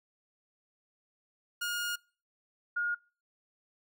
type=tone pair in turn; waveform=sawtooth / sine; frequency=1428 / 1428 Hz; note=F6 / F6; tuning=+38 / +38 cents; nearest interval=unison; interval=0 cents; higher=neither; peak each=-28 dBFS; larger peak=neither; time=1.61-1.96 / 2.76-2.95 s; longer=first; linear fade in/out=10 ms; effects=noise-tail reverb RT60 0.4 s tail -26 dB re dry